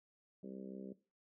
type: harmonic tone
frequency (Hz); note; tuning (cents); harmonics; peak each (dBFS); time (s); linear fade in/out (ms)
65.41; C2; 0; 3 / 4 / 5 / 6 / 7 / 8 / 9; -49 / -53 / -56 / -53 / -57 / -59 / -61; 0.43-0.93; 5
effects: noise-tail reverb RT60 0.3 s tail -17 dB re dry